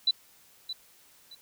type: tone with echo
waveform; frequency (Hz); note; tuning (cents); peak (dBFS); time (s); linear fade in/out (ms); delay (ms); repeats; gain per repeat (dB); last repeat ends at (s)
sine; 3978; B7; +12; -20; 0.07-0.11; 5; 620; 2; -12; 1.35
effects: white hiss -59 dBFS RMS until 1.41 s